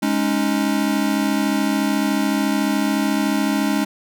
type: chord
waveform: square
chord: Ab suspended fourth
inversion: none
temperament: equal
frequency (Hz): 207.7 / 277.2 / 311.1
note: Ab3 / Db4 / Eb4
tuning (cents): 0 / 0 / 0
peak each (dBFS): -22 / -22 / -24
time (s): 0.02-3.85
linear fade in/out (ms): 10
effects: none